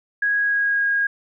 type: tone with pitch glide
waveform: sine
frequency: 1654 to 1634.1 Hz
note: G#6 to G#6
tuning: -8 to -28 cents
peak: -17 dBFS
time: 0.22-1.07 s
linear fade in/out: 5 ms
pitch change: -20 cents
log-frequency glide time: 0.37-0.88 s
effects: none